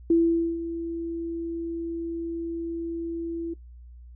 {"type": "tone with ADSR envelope", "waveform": "sine", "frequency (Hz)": 333.9, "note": "E4", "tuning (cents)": 22, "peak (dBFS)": -15, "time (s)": [0.1, 3.54], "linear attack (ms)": 4, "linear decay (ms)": 470, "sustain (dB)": -13, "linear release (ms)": 9, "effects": ["noise-tail reverb RT60 0.1 s tail -17 dB re dry", "added 60 Hz sine -43 dBFS peak until 4.15 s"]}